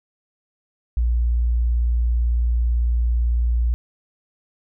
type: tone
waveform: sine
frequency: 59 Hz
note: A#1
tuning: 22 cents sharp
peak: -16 dBFS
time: 0.97-3.74 s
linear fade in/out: 0 ms
effects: none